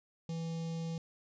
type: tone with notch filter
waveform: square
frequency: 164.81 Hz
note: E3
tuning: in tune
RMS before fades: -38 dBFS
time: 0.29-0.98 s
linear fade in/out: 2 ms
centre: 1500 Hz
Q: 0.52
effects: resampled to 16000 Hz